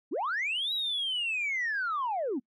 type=linear two-way sweep; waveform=sine; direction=up then down; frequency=220 to 3913 to 220 Hz; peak=-27 dBFS; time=0.11-2.4 s; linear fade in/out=20 ms; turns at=0.73 s; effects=noise-tail reverb RT60 0.1 s tail -25 dB re dry + tanh soft clip ceiling -25 dBFS